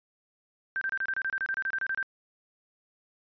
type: tone bursts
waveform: sine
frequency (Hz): 1568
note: G6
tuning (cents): 0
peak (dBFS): -27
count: 16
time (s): 0.76-2.028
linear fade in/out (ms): 0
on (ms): 53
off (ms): 28
effects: resampled to 11025 Hz